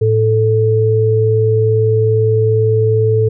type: tone pair together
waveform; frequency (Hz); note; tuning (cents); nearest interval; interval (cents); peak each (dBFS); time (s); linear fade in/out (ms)
sine; 110 / 438.8; A2 / A4; 0 / -5; 2 octaves; 2395; -12; 0.01-3.29; 10
effects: none